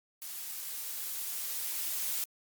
blue noise with level ramp, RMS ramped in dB -41 to -33 dBFS, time 0.22-2.24 s, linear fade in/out 0 ms, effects Opus 48 kbps

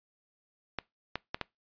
clicks, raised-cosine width 0.3 ms, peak -16 dBFS, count 4, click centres 0.787 / 1.156 / 1.345 / 1.413 s, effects noise-tail reverb RT60 0.2 s tail -23 dB re dry + resampled to 11025 Hz

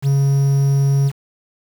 triangle tone with quantisation, 138.59 Hz, C#3, in tune, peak -10 dBFS, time 0.02-1.12 s, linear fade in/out 50 ms, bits 6, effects none

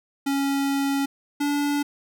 square tone pair in turn, 277.2 / 288.5 Hz, C#4 / D4, 0 / -31 cents, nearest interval minor second, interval 69 cents, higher second, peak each -22 dBFS, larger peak neither, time 0.26-1.06 / 1.4-1.83 s, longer first, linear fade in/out 10 ms, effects none

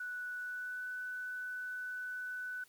sine tone with pitch glide, 1480 to 1495.5 Hz, F#6 to F#6, 0 to +18 cents, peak -38 dBFS, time 0-2.64 s, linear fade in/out 5 ms, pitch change +18 cents, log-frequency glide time 0.38-0.85 s, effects white hiss -65 dBFS RMS until 2.68 s + MP3 96 kbps

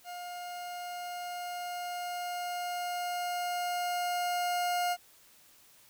40% pulse tone with level ramp, 710 Hz, F5, 28 cents sharp, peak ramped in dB -39 to -27 dBFS, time 0.04-4.97 s, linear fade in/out 50 ms, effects white hiss -60 dBFS RMS until 5.89 s

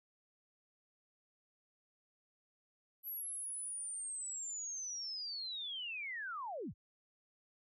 sine linear sweep, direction down, 11840 to 38.89 Hz, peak -40 dBFS, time 3.03-6.74 s, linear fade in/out 50 ms, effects none

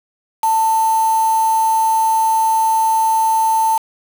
sine tone with quantisation, 890 Hz, A5, 20 cents sharp, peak -12 dBFS, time 0.43-3.78 s, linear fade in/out 5 ms, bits 4, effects none

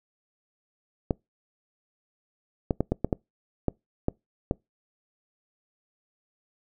clicks, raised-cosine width 2 ms, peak -10 dBFS, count 9, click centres 1.108 / 2.708 / 2.806 / 2.92 / 3.046 / 3.128 / 3.683 / 4.084 / 4.511 s, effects noise-tail reverb RT60 0.2 s tail -26 dB re dry

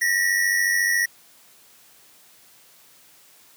square tone pair together, 1835 / 1929.1 Hz, A#6 / B6, -28 / -41 cents, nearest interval minor second, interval 87 cents, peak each -24 / -21 dBFS, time 0.01-1.06 s, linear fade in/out 10 ms, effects white hiss -53 dBFS RMS until 3.56 s + high-pass 100 Hz 12 dB/octave

